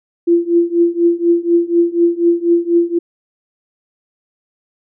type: tone with tremolo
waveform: sine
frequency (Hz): 342.1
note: F4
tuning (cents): -36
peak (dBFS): -6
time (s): 0.27-2.99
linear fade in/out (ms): 10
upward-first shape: triangle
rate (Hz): 4.1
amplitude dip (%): 95
effects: none